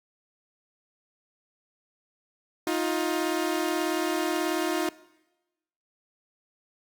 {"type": "tone pair together", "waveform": "sawtooth", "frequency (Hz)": [314.6, 353], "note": ["D#4", "F4"], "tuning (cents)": [19, 19], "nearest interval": "major second", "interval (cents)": 200, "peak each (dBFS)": -24, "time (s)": [2.67, 4.89], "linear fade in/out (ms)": 2, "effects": ["noise-tail reverb RT60 1.0 s tail -20 dB re dry", "Opus 48 kbps"]}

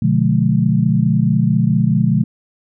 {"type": "chord", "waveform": "sine", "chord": "B diminished seventh", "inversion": "none", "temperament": "just", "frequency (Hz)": [123.47, 148.16, 177.8, 213.4], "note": ["B2", "D3", "F3", "Ab3"], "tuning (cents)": [0, 16, 31, 47], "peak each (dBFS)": -17, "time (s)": [0.02, 2.24], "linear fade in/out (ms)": 5, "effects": []}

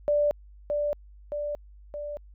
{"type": "tone with echo", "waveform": "sine", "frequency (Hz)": 587.3, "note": "D5", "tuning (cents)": 0, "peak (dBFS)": -20, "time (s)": [0.08, 0.31], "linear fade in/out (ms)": 0, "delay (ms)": 620, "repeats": 3, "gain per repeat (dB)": -4, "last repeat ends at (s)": 2.17, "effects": ["added 50 Hz sine -47 dBFS peak until 2.34 s"]}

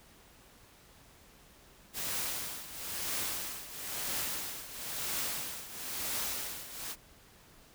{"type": "noise with tremolo", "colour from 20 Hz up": "white", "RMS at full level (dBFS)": -34, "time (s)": [1.93, 6.96], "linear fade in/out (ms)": 50, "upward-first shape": "triangle", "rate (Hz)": 1, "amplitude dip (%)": 80, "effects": ["pink hiss -59 dBFS RMS until 7.74 s"]}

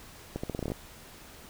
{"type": "accelerating click train", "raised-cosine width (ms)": 2, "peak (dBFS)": -19, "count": 10, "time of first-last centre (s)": [0.36, 0.719], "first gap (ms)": 75, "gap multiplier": 0.83, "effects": ["pink hiss -50 dBFS RMS until 1.49 s"]}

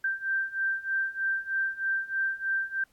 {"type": "beating tone pair", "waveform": "sine", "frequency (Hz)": [1568, 1571.2], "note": ["G6", "G6"], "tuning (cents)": [0, 4], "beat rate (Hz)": 3.2, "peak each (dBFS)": [-31, -29], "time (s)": [0.04, 2.84], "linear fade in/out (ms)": 5, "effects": ["pink hiss -68 dBFS RMS until 2.92 s", "AAC 64 kbps"]}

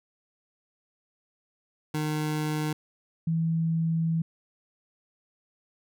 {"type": "tone pair in turn", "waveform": ["25% pulse", "sine"], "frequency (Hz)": [152.9, 163.57], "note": ["D#3", "E3"], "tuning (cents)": [-30, -13], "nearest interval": "minor second", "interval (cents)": 117, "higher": "second", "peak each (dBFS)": -23, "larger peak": "neither", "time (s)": [[1.94, 2.73], [3.27, 4.22]], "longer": "second", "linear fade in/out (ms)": 5, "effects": []}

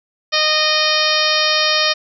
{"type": "harmonic tone", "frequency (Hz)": 616, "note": "D#5", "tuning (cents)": -17, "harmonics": [1, 2, 3, 4, 5, 6, 7, 8, 9], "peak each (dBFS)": [-22, -22, -22, -22, -22, -22, -22, -22, -22], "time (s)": [0.32, 1.94], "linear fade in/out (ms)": 20, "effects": []}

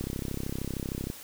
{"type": "click train", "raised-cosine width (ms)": 3, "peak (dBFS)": -20, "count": 37, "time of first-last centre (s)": [0.01, 1.101], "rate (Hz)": 33, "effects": ["white hiss -46 dBFS RMS until 1.23 s"]}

